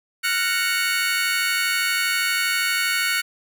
30% pulse chord, Gb major seventh, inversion third, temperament just, 1387.5 / 1480 / 1850 / 2220 Hz, F6 / Gb6 / Bb6 / Db7, -12 / 0 / -14 / +2 cents, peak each -25 / -22 / -27 / -21 dBFS, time 0.23-3.22 s, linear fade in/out 20 ms, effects none

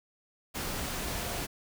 sine tone in noise, 700 Hz, F5, 4 cents sharp, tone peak -45 dBFS, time 1.15-1.43 s, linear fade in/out 20 ms, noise pink, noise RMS -35 dBFS, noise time 0.54-1.47 s, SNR -13 dB, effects none

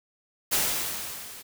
white noise with level ramp, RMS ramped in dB -23 to -44 dBFS, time 0.51-1.43 s, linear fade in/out 20 ms, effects none

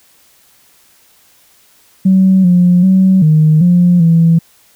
sine tone with pitch steps, 189.2 / 178 / 188.9 / 155.1 / 176.5 / 165.7 Hz, F#3 / F3 / F#3 / D#3 / F3 / E3, +39 / +33 / +36 / -5 / +19 / +9 cents, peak -4 dBFS, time 2.05-4.39 s, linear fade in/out 10 ms, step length 390 ms, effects tanh soft clip ceiling 0 dBFS + white hiss -49 dBFS RMS until 4.75 s

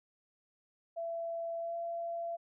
sine tone with pitch glide, 670 to 678.2 Hz, E5 to E5, +28 to +49 cents, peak -35 dBFS, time 0.96-2.37 s, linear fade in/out 20 ms, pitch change +21 cents, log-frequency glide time 1.59-1.75 s, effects none

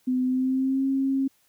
sine tone with pitch glide, 254.4 to 269.5 Hz, C4 to C#4, -48 to -49 cents, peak -21 dBFS, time 0.07-1.28 s, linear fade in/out 10 ms, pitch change +99 cents, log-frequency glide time 0.24-0.84 s, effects white hiss -65 dBFS RMS until 1.48 s

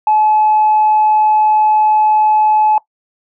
sine tone, 857 Hz, A5, 46 cents flat, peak -7 dBFS, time 0.07-2.78 s, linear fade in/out 2 ms, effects noise-tail reverb RT60 0.1 s tail -20 dB re dry + tanh soft clip ceiling -4 dBFS

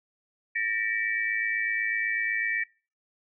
sine tone cluster, 1798 / 1906 / 2303 Hz, A6 / A#6 / D7, +37 / +38 / -34 cents, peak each -30 dBFS, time 0.55-2.64 s, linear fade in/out 10 ms, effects noise-tail reverb RT60 0.4 s tail -26 dB re dry

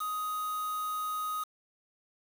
triangle tone with quantisation, 1250 Hz, D#6, 8 cents sharp, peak -30 dBFS, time 0-1.44 s, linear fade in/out 10 ms, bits 7, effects none

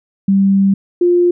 sine tone pair in turn, 195.7 / 351.8 Hz, G3 / F4, -3 / +13 cents, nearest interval minor seventh, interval 1016 cents, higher second, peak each -8 dBFS, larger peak neither, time 0.28-0.74 / 1.01-1.31 s, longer first, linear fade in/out 5 ms, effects none

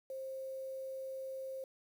sine tone with quantisation, 530 Hz, C5, 22 cents sharp, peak -40 dBFS, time 0.1-1.64 s, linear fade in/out 2 ms, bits 10, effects none

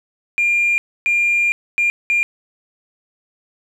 sine tone bursts at uneven times, 2400 Hz, D7, 37 cents sharp, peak -12 dBFS, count 4, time 0.38-0.78 / 1.06-1.52 / 1.78-1.9 / 2.1-2.23 s, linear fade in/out 0 ms, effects tanh soft clip ceiling -10 dBFS + 8-bit

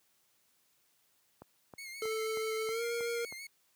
click train, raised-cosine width 1 ms, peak -34 dBFS, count 7, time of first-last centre 1.42-3.325 s, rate 3.15 Hz
sawtooth tone with vibrato, 2160 Hz, C#7, 45 cents flat, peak -40 dBFS, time 1.78-3.47 s, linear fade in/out 5 ms, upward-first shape sine, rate 6.2 Hz, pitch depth 53 cents each way
square tone with pitch glide, 440 to 468.9 Hz, A4 to A#4, 0 to +10 cents, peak -34 dBFS, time 2.02-3.25 s, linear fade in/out 2 ms, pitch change +110 cents, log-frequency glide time 2.68-2.83 s
effects white hiss -72 dBFS RMS until 3.75 s + high-pass 80 Hz 12 dB/octave

